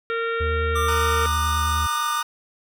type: harmonic tone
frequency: 460 Hz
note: A#4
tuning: 23 cents flat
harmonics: 1 / 3 / 4 / 5 / 6 / 7 / 8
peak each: -25 / -26 / -34 / -36 / -41 / -43 / -42 dBFS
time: 0.1-1.26 s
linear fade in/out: 0 ms
type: tone with vibrato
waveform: triangle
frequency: 77.4 Hz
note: D#2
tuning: 9 cents flat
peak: -21 dBFS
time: 0.4-1.87 s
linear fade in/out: 10 ms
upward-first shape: sine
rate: 9.6 Hz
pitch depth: 23 cents each way
type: tone with pitch glide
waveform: square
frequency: 1189 to 1198 Hz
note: D6 to D6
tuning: +21 to +34 cents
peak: -24 dBFS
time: 0.75-2.22 s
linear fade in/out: 10 ms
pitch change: +13 cents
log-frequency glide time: 1.05-1.7 s
type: chord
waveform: 40% pulse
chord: D# minor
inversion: second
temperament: equal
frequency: 932.3 / 1244.5 / 1480 Hz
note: A#5 / D#6 / F#6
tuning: 0 / 0 / 0 cents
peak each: -30 dBFS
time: 0.88-2.23 s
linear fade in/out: 5 ms
effects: none